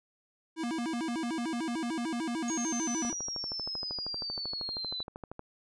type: tone with vibrato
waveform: square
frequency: 277.2 Hz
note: C#4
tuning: in tune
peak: -32 dBFS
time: 0.56-3.14 s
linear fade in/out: 50 ms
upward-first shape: square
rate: 6.7 Hz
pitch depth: 270 cents each way
type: exponential sweep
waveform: sine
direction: down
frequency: 6620 to 3961 Hz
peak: -34 dBFS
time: 2.48-5.03 s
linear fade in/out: 2 ms
type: click train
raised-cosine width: 1 ms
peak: -27 dBFS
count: 31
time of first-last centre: 3.05-5.394 s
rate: 12.8 Hz
effects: resampled to 22050 Hz